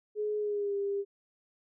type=tone with pitch glide; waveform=sine; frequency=421.6 to 400.2 Hz; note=G#4 to G4; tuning=+26 to +36 cents; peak=-29 dBFS; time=0.15-1.05 s; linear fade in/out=50 ms; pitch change=-90 cents; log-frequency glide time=0.38-0.75 s; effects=none